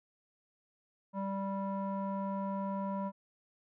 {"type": "tone with low-pass filter", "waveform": "square", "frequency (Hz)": 195.6, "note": "G3", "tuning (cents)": -4, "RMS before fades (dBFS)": -36, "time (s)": [1.13, 3.12], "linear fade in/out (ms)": 50, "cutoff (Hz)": 900, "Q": 4.7, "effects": []}